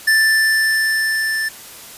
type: tone with level ramp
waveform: square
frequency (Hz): 1765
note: A6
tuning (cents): +5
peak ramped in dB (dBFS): -11 to -19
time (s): 0.07-1.49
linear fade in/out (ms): 10
effects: white hiss -37 dBFS RMS until 1.97 s + resampled to 32000 Hz